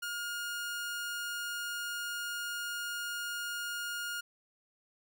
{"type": "tone", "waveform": "sawtooth", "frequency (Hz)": 1425, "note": "F6", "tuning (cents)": 34, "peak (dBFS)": -32, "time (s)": [0.02, 4.21], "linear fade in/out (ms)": 10, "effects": []}